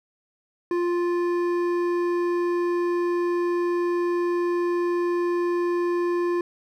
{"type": "tone with hard clipping", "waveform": "sine", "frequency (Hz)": 349.2, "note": "F4", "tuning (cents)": 0, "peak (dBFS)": -23, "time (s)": [0.71, 6.41], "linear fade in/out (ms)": 2, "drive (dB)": 10, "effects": []}